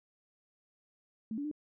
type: tone with pitch steps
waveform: sine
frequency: 220.3 / 286.8 / 300.6 Hz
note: A3 / D4 / D4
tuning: +2 / -41 / +40 cents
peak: -34 dBFS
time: 1.31-1.514 s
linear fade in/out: 2 ms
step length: 68 ms
effects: none